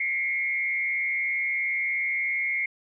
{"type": "tone with frequency modulation", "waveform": "sine", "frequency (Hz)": 2146, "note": "C7", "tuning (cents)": 43, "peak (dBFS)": -24, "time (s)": [0, 2.66], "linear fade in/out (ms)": 5, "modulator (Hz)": 137, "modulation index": 0.68, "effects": []}